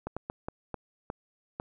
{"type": "slowing click train", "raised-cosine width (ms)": 1, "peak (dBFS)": -20, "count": 7, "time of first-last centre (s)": [0.07, 1.599], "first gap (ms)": 96, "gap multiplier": 1.39, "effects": []}